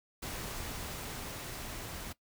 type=noise with level ramp; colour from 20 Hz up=pink; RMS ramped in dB=-40 to -43 dBFS; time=0.22-2.13 s; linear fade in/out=10 ms; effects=noise-tail reverb RT60 0.1 s tail -18 dB re dry